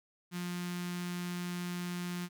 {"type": "tone with notch filter", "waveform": "sawtooth", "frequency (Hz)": 176.7, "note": "F3", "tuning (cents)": 21, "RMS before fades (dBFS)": -38, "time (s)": [0.31, 2.29], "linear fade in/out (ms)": 50, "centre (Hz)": 560, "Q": 0.54, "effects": []}